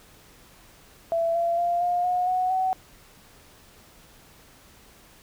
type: tone with pitch steps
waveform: sine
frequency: 668 / 681.2 / 694.8 / 708.5 / 722.6 / 736.9 / 751.5 Hz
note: E5 / F5 / F5 / F5 / F#5 / F#5 / F#5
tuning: +23 / -43 / -9 / +25 / -41 / -7 / +27 cents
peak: -21 dBFS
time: 1.12-2.73 s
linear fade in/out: 0 ms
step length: 230 ms
effects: pink hiss -53 dBFS RMS until 5.22 s